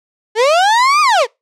35% pulse linear two-way sweep, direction up then down, 415.3 to 1244 to 415.3 Hz, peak -7 dBFS, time 0.35-1.27 s, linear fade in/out 50 ms, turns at 1.01 s, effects noise-tail reverb RT60 0.2 s tail -25 dB re dry + low-pass 6000 Hz 12 dB/octave

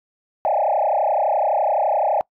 sine tone with frequency modulation, 716 Hz, F5, 43 cents sharp, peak -15 dBFS, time 0.45-2.21 s, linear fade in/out 0 ms, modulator 31.8 Hz, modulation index 4.2, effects noise-tail reverb RT60 0.1 s tail -25 dB re dry + tanh soft clip ceiling -11 dBFS

